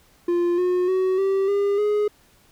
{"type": "tone with pitch steps", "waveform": "triangle", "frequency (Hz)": [348.1, 361, 374.4, 388.3, 402.6, 417.6], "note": ["F4", "F#4", "F#4", "G4", "G4", "G#4"], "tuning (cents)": [-6, -43, 20, -16, 46, 10], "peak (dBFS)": -16, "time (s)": [0.28, 2.08], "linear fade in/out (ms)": 5, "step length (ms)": 300, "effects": ["pink hiss -57 dBFS RMS until 2.51 s"]}